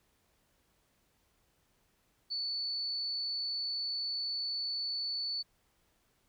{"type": "tone", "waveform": "sine", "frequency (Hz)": 4468, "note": "C#8", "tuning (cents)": 13, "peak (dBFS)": -33, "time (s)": [2.3, 5.43], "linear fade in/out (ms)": 20, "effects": ["pink hiss -73 dBFS RMS until 6.28 s"]}